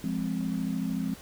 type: chord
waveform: sine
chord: F minor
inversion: none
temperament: equal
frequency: 174.61 / 207.7 / 261.6 Hz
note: F3 / Ab3 / C4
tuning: 0 / 0 / 0 cents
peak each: -32 dBFS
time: 0.04-1.14 s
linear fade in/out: 2 ms
effects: pink hiss -48 dBFS RMS until 1.21 s